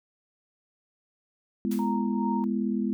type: chord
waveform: sine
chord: E major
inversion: first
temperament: equal with one note detuned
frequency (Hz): 207.7 / 246.9 / 336.4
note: G#3 / B3 / E4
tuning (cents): 0 / 0 / +35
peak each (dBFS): -27 / -29 / -33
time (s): 1.65-2.93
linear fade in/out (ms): 0
type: noise with exponential decay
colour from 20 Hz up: white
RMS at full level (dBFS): -39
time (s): 1.71-1.99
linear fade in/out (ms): 5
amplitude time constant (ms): 60
type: tone with tremolo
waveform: sine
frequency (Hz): 929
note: A#5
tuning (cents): -6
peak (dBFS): -29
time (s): 1.79-2.44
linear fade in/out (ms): 0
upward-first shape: sine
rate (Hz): 2.4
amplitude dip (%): 70
effects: none

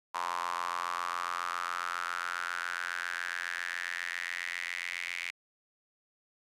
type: tone with high-pass filter sweep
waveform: sawtooth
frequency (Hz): 87.31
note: F2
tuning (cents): 0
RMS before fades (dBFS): -36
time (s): 0.14-5.31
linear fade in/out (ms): 10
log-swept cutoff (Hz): 1000 to 2200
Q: 5.8
effects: low-pass 10000 Hz 12 dB/octave

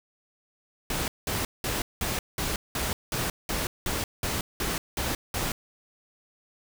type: noise bursts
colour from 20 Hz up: pink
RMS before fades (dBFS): -29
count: 13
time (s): 0.9-5.52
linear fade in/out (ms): 2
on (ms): 180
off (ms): 190
effects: none

